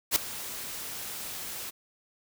white noise with ADSR envelope, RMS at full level -21 dBFS, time 0.11-1.71 s, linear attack 50 ms, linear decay 4 ms, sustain -17 dB, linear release 21 ms, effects none

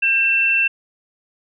sine tone pair together, 1598.3 / 2688 Hz, G6 / E7, +33 / +33 cents, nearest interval major sixth, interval 900 cents, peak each -24 / -14 dBFS, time 0.02-0.68 s, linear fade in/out 10 ms, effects none

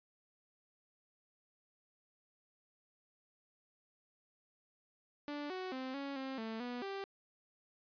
sawtooth tone with pitch steps, 291.9 / 371.4 / 260.2 / 278.3 / 266.1 / 222.8 / 244.8 / 392.4 Hz, D4 / F#4 / C4 / C#4 / C4 / A3 / B3 / G4, -10 / +7 / -9 / +7 / +29 / +22 / -15 / +2 cents, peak -36 dBFS, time 5.28-7.04 s, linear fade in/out 0 ms, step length 220 ms, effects resampled to 11025 Hz

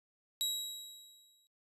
sawtooth tone with exponential decay, 3855 Hz, B7, 43 cents flat, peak -27 dBFS, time 0.41-1.47 s, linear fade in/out 0 ms, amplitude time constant 230 ms, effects noise-tail reverb RT60 0.1 s tail -25 dB re dry + resampled to 32000 Hz

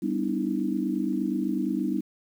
sine chord, E minor seventh, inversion first, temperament equal with one note detuned, 196 / 246.9 / 293.7 / 322.1 Hz, G3 / B3 / D4 / E4, 0 / 0 / 0 / -40 cents, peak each -30 dBFS, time 0.02-2.01 s, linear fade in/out 10 ms, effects 9-bit

